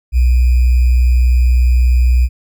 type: tone with sample-and-hold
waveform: sine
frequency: 61.74 Hz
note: B1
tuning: in tune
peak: -7 dBFS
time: 0.12-2.29 s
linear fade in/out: 50 ms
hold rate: 2450 Hz
effects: none